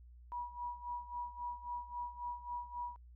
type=tone with tremolo; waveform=sine; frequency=968 Hz; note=B5; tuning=35 cents flat; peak=-37 dBFS; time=0.32-2.96 s; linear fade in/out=0 ms; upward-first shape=sine; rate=3.7 Hz; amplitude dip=80%; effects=added 60 Hz sine -54 dBFS peak until 3.15 s